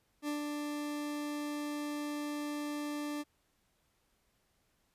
40% pulse tone with ADSR envelope, 294.7 Hz, D4, 6 cents sharp, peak -32 dBFS, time 0.22-3.24 s, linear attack 60 ms, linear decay 120 ms, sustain -3 dB, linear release 32 ms, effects pink hiss -75 dBFS RMS until 4.94 s + resampled to 32000 Hz

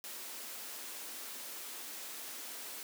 white high-pass noise, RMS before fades -45 dBFS, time 0.04-2.83 s, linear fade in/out 0 ms, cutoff 210 Hz, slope 48 dB/octave, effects none

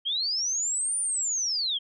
sine linear two-way sweep, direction up then down, 3102 to 9397 to 3102 Hz, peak -25 dBFS, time 0.05-1.79 s, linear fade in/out 20 ms, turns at 0.99 s, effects none

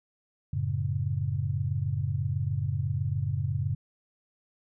sine chord, F# minor, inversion none, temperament just, 92.5 / 111 / 138.75 Hz, F#2 / A2 / C#3, 0 / +16 / +2 cents, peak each -31 / -31 / -30 dBFS, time 0.53-3.75 s, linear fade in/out 5 ms, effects none

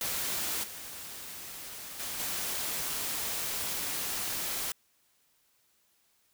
white noise with level steps, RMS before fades -33 / -43 / -37 / -34 dBFS, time 0.01-4.72 s, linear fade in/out 2 ms, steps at 0.63 / 1.99 / 2.19 s, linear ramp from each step 10 ms, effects white hiss -70 dBFS RMS until 6.33 s

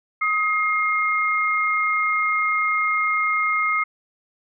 sine tone pair together, 1260.7 / 2130 Hz, D#6 / C7, +22 / +30 cents, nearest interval major sixth, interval 908 cents, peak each -21 dBFS, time 0.21-3.84 s, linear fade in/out 10 ms, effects none

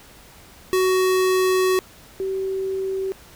square / sine tone pair in turn, 372.9 / 383.4 Hz, F#4 / G4, +14 / -38 cents, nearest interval unison, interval 48 cents, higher second, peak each -17 / -22 dBFS, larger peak first, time 0.73-1.79 / 2.2-3.12 s, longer first, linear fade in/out 0 ms, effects pink hiss -47 dBFS RMS until 3.35 s

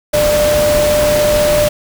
sine tone in noise, 596 Hz, D5, 25 cents sharp, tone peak -10 dBFS, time 0.13-1.69 s, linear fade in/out 10 ms, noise pink, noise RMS -18 dBFS, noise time 0.13-1.69 s, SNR +5 dB, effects none

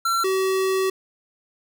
square tone pair in turn, 1356 / 380.5 Hz, E6 / F#4, +49 / +48 cents, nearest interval octave + minor seventh, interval 2201 cents, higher first, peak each -20 dBFS, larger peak neither, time 0.05-0.24 / 0.24-0.9 s, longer second, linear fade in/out 5 ms, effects none

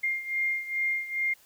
sine beating tone pair, 2115 / 2117.4 Hz, C7 / C7, +18 / +20 cents, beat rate 2.4 Hz, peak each -28 / -32 dBFS, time 0.03-1.34 s, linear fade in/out 10 ms, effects white hiss -59 dBFS RMS until 1.45 s

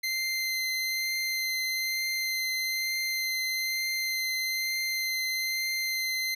25% pulse tone with vibrato, 2074 Hz, C7, 16 cents flat, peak -24 dBFS, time 0.03-6.35 s, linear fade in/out 10 ms, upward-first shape triangle, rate 1.1 Hz, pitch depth 11 cents each way, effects none

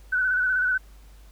sine tone with vibrato, 1497 Hz, F#6, 20 cents sharp, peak -20 dBFS, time 0.12-0.78 s, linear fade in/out 10 ms, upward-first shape square, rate 16 Hz, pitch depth 32 cents each way, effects added 50 Hz sine -46 dBFS peak until 1.31 s + pink hiss -58 dBFS RMS until 1.31 s

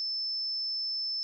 sine tone, 5274 Hz, E8, in tune, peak -30 dBFS, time 0-1.23 s, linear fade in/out 0 ms, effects none

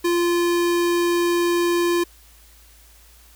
square tone, 346.4 Hz, F4, 14 cents flat, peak -18 dBFS, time 0.04-2.04 s, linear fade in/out 10 ms, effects added 56 Hz sine -50 dBFS peak until 3.35 s + white hiss -52 dBFS RMS until 3.35 s

